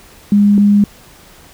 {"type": "tone pair in turn", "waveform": "sine", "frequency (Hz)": [204.3, 204.3], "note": ["G#3", "G#3"], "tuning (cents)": [-28, -28], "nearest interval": "unison", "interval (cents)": 0, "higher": "neither", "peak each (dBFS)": -6, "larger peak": "neither", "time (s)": [[0.32, 0.58], [0.58, 0.84]], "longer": "neither", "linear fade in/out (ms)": 2, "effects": ["pink hiss -42 dBFS RMS until 1.53 s"]}